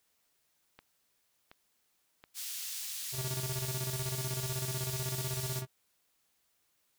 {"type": "click train", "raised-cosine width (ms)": 0.3, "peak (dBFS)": -35, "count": 3, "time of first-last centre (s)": [0.79, 2.239], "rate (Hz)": 1.38}
{"type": "high-pass noise", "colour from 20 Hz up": "pink", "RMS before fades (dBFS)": -40, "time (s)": [2.34, 5.63], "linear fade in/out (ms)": 50, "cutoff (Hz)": 4300, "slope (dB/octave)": 12}
{"type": "tone with tremolo", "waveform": "square", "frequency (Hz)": 129.1, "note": "C3", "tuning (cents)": -23, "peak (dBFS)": -34, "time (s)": [3.12, 5.67], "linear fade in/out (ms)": 50, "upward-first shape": "square", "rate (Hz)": 16, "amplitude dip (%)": 60}
{"effects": ["white hiss -75 dBFS RMS until 6.98 s"]}